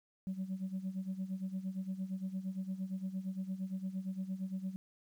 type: tone with tremolo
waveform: sine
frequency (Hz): 189.3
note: F#3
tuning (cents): +40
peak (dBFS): -32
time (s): 0.27-4.76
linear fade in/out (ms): 0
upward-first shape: sine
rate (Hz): 8.7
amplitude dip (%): 80
effects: tanh soft clip ceiling -32 dBFS + 11-bit